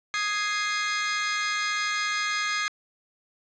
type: chord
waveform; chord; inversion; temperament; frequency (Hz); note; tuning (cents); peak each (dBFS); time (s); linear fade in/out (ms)
sawtooth; Ab major; second; equal; 1244.5 / 1661.2 / 2093; Eb6 / Ab6 / C7; 0 / 0 / 0; -26; 0.14-2.68; 0
effects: resampled to 16000 Hz + 8-bit